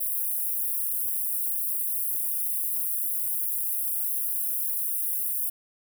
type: high-pass noise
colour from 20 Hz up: white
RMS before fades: -28 dBFS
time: 0-5.5 s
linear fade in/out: 10 ms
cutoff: 10000 Hz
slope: 48 dB/octave
effects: none